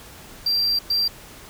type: tone bursts at uneven times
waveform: triangle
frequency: 4719 Hz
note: D8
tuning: 7 cents sharp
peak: -17 dBFS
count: 2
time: 0.46-0.79 / 0.9-1.08 s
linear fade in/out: 5 ms
effects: pink hiss -43 dBFS RMS until 1.49 s